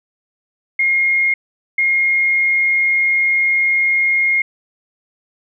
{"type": "tone bursts at uneven times", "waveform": "sine", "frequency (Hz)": 2140, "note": "C7", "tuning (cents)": 38, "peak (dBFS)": -12, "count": 2, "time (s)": [[0.79, 1.34], [1.78, 4.42]], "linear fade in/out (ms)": 5, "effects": []}